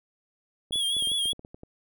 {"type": "clicks", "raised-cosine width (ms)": 2, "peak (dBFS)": -30, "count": 12, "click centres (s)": [0.709, 0.758, 0.967, 1.024, 1.073, 1.117, 1.257, 1.331, 1.394, 1.449, 1.545, 1.634]}
{"type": "tone with vibrato", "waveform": "square", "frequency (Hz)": 3299, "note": "G#7", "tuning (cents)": -12, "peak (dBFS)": -25, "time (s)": [0.72, 1.33], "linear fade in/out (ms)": 10, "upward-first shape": "sine", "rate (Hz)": 5.2, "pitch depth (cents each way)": 59}
{"effects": []}